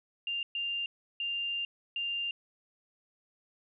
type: tone bursts at uneven times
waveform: sine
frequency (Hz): 2794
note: F7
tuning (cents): 0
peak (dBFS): -31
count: 4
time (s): 0.27-0.43 / 0.55-0.86 / 1.2-1.65 / 1.96-2.31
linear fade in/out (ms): 2
effects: none